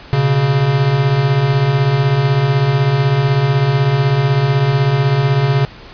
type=beating tone pair; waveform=square; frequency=123.3 / 139.3 Hz; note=B2 / C#3; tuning=-2 / +9 cents; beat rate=16 Hz; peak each=-18 / -13 dBFS; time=0.13-5.65 s; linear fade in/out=0 ms; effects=pink hiss -37 dBFS RMS until 5.93 s + resampled to 11025 Hz